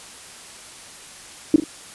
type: tone with echo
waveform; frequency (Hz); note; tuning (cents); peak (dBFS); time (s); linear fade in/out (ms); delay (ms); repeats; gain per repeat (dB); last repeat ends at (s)
sine; 308; D#4; -17; -7; 1.54-1.56; 2; 40; 2; -9; 1.64
effects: white hiss -41 dBFS RMS until 1.94 s + resampled to 24000 Hz